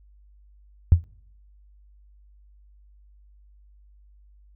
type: tone with exponential decay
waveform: sine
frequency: 84.8 Hz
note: E2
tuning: 50 cents sharp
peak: -6 dBFS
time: 0.92-1.04 s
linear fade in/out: 0 ms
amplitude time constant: 24 ms
effects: noise-tail reverb RT60 0.8 s tail -26 dB re dry + added 50 Hz sine -51 dBFS peak until 4.55 s